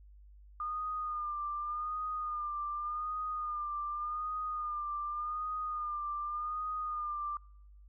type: tone with vibrato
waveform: sine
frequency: 1213 Hz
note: D#6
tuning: 44 cents flat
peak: -34 dBFS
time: 0.6-7.37 s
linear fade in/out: 2 ms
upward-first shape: sine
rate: 0.86 Hz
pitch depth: 45 cents each way
effects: noise-tail reverb RT60 0.8 s tail -25 dB re dry + added 50 Hz sine -53 dBFS peak until 7.88 s